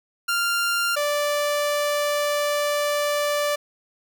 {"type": "tone pair in turn", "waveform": "sawtooth", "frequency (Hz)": [1393, 585.7], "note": ["F6", "D5"], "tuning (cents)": [-5, -5], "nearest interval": "octave + minor third", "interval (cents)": 1500, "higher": "first", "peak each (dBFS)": -17, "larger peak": "neither", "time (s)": [[0.28, 0.96], [0.96, 3.56]], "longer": "second", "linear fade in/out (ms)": 10, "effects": []}